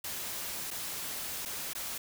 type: noise with dropouts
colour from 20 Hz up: white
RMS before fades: -38 dBFS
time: 0.04-1.98 s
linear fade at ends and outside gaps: 5 ms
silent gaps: 0.706-0.711 / 1.453-1.457 / 1.734-1.75 s
effects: none